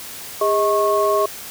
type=tone cluster; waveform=sine; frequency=408.2 / 633 / 1094 Hz; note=G#4 / D#5 / C#6; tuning=-30 / +30 / -23 cents; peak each=-19 dBFS; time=0.41-1.26 s; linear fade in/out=5 ms; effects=white hiss -34 dBFS RMS until 1.5 s